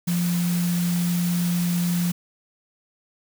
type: tone in noise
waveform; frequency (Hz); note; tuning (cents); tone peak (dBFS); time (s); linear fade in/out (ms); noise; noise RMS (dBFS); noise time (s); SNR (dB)
sine; 174.61; F3; 0; -20; 0.07-2.12; 10; white; -33; 0.07-2.12; +10
effects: none